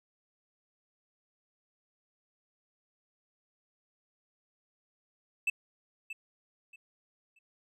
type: tone with echo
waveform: triangle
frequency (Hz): 2637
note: E7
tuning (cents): 0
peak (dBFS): -24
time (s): 5.47-5.5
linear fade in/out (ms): 5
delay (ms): 630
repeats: 3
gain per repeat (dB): -12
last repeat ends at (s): 7.39
effects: resampled to 32000 Hz